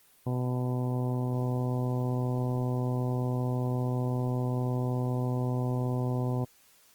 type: harmonic tone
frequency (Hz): 125.3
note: B2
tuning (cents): +25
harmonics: 1 / 2 / 3 / 4 / 5 / 6 / 7 / 8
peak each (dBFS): -28 / -34 / -38 / -40 / -42 / -44 / -45 / -46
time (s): 0.26-6.45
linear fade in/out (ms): 10
effects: white hiss -61 dBFS RMS until 6.94 s + Opus 24 kbps